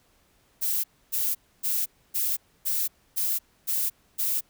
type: noise bursts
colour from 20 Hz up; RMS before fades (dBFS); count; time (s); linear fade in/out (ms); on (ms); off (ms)
violet; -26; 8; 0.61-4.41; 20; 230; 280
effects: pink hiss -64 dBFS RMS until 4.49 s